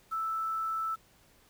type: tone with quantisation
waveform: sine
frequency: 1318.5 Hz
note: E6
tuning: in tune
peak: -30 dBFS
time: 0.11-0.96 s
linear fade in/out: 20 ms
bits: 9
effects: pink hiss -63 dBFS RMS until 1.49 s